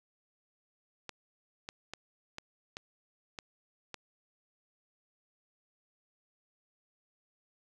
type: clicks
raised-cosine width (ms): 0.2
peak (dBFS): -23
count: 7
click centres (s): 1.093 / 1.689 / 1.936 / 2.384 / 2.769 / 3.388 / 3.943
effects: none